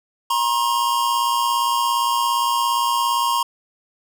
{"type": "tone pair together", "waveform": "square", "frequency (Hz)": [951, 1068.4], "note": ["A#5", "C6"], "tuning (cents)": [34, 36], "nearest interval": "major second", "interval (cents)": 202, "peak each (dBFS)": -21, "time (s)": [0.3, 3.43], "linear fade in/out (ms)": 5, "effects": []}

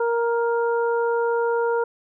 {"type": "harmonic tone", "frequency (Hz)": 467.8, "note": "A#4", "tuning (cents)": 6, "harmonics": [1, 2, 3], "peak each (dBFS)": [-20, -26, -30], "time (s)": [0, 1.84], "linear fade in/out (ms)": 5, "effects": []}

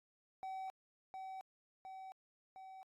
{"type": "tone with echo", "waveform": "triangle", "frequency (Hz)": 762, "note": "G5", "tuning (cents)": -49, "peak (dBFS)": -40, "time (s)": [0.43, 0.7], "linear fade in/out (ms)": 0, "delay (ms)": 710, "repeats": 3, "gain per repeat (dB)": -3, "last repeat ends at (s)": 2.83, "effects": ["AAC 48 kbps"]}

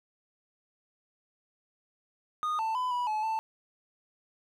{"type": "tone with pitch steps", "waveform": "triangle", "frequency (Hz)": [1232, 888, 1005, 979, 859, 885], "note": ["D#6", "A5", "B5", "B5", "A5", "A5"], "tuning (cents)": [-17, 16, 30, -15, -42, 10], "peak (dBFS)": -26, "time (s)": [2.43, 3.39], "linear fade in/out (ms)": 0, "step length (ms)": 160, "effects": []}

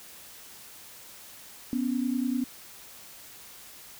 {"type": "tone pair together", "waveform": "sine", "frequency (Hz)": [247, 277.2], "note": ["B3", "C#4"], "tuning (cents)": [0, 0], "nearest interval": "major second", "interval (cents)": 200, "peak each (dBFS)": [-27, -30], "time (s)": [1.73, 2.44], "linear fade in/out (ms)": 0, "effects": ["white hiss -48 dBFS RMS until 3.99 s"]}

